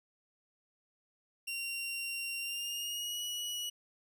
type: tone with pitch glide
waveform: sawtooth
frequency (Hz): 2760 to 2924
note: F7 to F#7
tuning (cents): -21 to -21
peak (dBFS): -33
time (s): 1.47-3.7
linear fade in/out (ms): 10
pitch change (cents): +100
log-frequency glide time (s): 2.39-3.22
effects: none